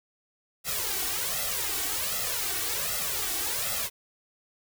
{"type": "noise with flanger", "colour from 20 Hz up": "white", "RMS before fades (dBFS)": -30, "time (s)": [0.64, 3.9], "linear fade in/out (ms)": 50, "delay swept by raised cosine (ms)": [1.5, 2.7], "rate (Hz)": 1.3, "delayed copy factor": 1, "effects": []}